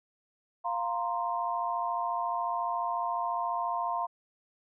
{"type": "chord", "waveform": "sine", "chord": "F suspended fourth", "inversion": "none", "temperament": "equal", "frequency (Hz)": [698.5, 932.3, 1046.5], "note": ["F5", "Bb5", "C6"], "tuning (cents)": [0, 0, 0], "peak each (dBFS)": -33, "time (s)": [0.64, 4.07], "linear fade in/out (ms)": 20, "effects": []}